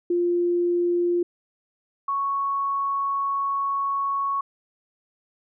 sine tone pair in turn, 349.2 / 1108.6 Hz, F4 / C#6, 0 / 0 cents, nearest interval octave + minor sixth, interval 2000 cents, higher second, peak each -19 / -22 dBFS, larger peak first, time 0.1-1.23 / 2.08-4.41 s, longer second, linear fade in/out 5 ms, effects none

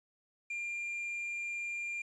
triangle tone with quantisation, 2394 Hz, D7, 33 cents sharp, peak -34 dBFS, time 0.5-2.02 s, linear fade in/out 5 ms, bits 10, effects resampled to 22050 Hz

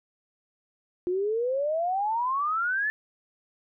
sine exponential sweep, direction up, 350 to 1771 Hz, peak -24 dBFS, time 1.07-2.9 s, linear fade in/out 0 ms, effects none

